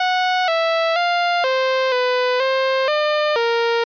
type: tone with pitch steps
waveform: sawtooth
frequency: 735 / 659 / 699 / 523 / 500 / 529 / 602 / 465.6 Hz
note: F#5 / E5 / F5 / C5 / B4 / C5 / D5 / A#4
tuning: -12 / -1 / +1 / -1 / +21 / +19 / +43 / -2 cents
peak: -12 dBFS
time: 0-3.84 s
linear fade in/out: 5 ms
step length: 480 ms
effects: resampled to 11025 Hz